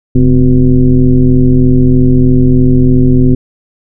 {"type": "tone with frequency modulation", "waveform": "sine", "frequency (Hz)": 138.59, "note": "C#3", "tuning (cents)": 0, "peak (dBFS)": -3, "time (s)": [0.15, 3.35], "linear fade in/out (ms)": 5, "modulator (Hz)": 117, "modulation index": 1.5, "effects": []}